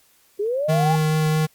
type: linear sweep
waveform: sine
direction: up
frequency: 392 to 830.6 Hz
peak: -20 dBFS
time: 0.39-0.96 s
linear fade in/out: 10 ms
type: tone with vibrato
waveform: square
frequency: 155.56 Hz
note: D#3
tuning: in tune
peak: -18 dBFS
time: 0.68-1.47 s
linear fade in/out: 20 ms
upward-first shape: sine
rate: 4.6 Hz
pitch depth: 8 cents each way
effects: white hiss -58 dBFS RMS until 1.54 s + Opus 48 kbps